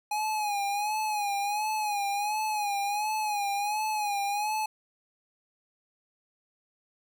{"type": "tone with vibrato", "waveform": "square", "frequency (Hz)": 832, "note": "G#5", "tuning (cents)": 3, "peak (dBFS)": -28, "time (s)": [0.11, 4.66], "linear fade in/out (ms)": 5, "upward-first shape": "sine", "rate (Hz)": 1.4, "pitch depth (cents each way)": 68, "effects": []}